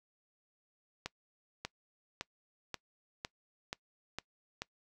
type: accelerating click train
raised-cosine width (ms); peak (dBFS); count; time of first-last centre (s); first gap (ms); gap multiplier
0.2; -20; 8; 1.06-4.62; 590; 0.95
effects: noise-tail reverb RT60 0.1 s tail -23 dB re dry